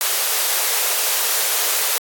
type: high-pass noise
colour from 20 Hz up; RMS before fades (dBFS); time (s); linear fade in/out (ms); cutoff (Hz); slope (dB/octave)
white; -19; 0.01-1.98; 0; 400; 48
effects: AAC 64 kbps